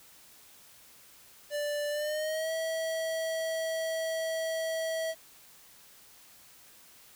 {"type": "tone with pitch glide", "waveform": "square", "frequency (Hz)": [587.3, 647.9], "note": ["D5", "E5"], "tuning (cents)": [0, -30], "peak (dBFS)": -31, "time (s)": [1.5, 5.15], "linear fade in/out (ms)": 50, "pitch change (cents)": 170, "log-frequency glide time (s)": [1.9, 2.52], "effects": ["white hiss -56 dBFS RMS until 7.15 s"]}